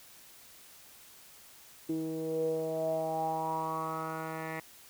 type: tone with low-pass filter sweep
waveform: 10% pulse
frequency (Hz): 160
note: D#3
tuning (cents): +49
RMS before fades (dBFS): -34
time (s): 1.89-4.6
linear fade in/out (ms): 5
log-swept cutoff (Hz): 340 to 1900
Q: 7.2
effects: white hiss -55 dBFS RMS until 4.89 s